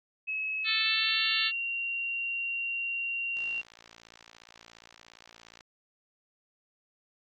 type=tone with pitch glide; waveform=sine; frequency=2574 to 2759 Hz; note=E7 to F7; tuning=-42 to -22 cents; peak=-30 dBFS; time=0.27-3.62 s; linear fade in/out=20 ms; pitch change=+120 cents; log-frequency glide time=0.64-1.29 s
type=harmonic tone; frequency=441.1 Hz; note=A4; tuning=4 cents sharp; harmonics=3 / 4 / 5 / 6 / 7 / 8 / 9 / 10; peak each=-40 / -35 / -36 / -42 / -35 / -32 / -33 / -35 dBFS; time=0.64-1.52 s; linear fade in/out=50 ms
type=click train; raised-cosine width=0.2 ms; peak=-33 dBFS; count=129; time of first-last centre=3.37-5.608 s; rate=57.2 Hz
effects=AAC 48 kbps